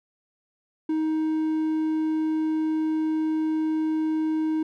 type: tone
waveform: triangle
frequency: 314.1 Hz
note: D#4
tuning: 16 cents sharp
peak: -20 dBFS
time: 0.89-4.63 s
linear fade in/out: 5 ms
effects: none